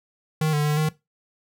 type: tone with pitch steps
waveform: square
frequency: 155.9 / 148.4 / 149.8 / 154.9 Hz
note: D#3 / D3 / D3 / D#3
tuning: +4 / +18 / +35 / -7 cents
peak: -20 dBFS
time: 0.41-0.89 s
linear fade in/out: 5 ms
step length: 120 ms
effects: noise-tail reverb RT60 0.2 s tail -18 dB re dry